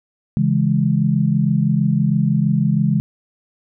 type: chord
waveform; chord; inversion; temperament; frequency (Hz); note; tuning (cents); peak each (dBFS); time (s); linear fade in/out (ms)
sine; C# minor; none; equal; 138.59 / 164.81 / 207.7; C#3 / E3 / G#3; 0 / 0 / 0; -18; 0.37-3; 0
effects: none